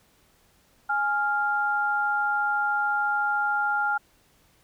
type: tone pair together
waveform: sine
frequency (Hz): 830.6 / 1396.9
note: G#5 / F6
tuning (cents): 0 / 0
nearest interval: major sixth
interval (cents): 900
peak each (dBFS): -26 / -24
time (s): 0.89-3.98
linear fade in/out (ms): 10
effects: pink hiss -62 dBFS RMS until 4.63 s